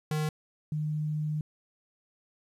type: tone pair in turn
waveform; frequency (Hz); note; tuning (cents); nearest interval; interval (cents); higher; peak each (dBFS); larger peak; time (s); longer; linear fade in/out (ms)
square / sine; 153.5 / 152.35; D#3 / D#3; -23 / -36; unison; 13; first; -28; neither; 0.11-0.29 / 0.72-1.41; second; 2
effects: resampled to 32000 Hz + 11-bit